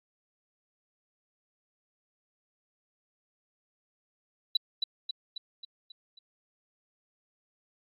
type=tone with echo; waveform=sine; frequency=3951 Hz; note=B7; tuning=in tune; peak=-20 dBFS; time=4.55-4.57 s; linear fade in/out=5 ms; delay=270 ms; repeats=6; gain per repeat=-5 dB; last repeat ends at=6.19 s; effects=tanh soft clip ceiling -17 dBFS + Opus 48 kbps